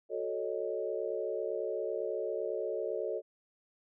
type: chord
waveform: sine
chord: D# half-diminished seventh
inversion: first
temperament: equal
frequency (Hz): 370 / 440 / 554.4 / 622.3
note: F#4 / A4 / C#5 / D#5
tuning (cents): 0 / 0 / 0 / 0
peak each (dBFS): -39 / -36 / -38 / -39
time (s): 0.09-3.22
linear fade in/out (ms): 50
effects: none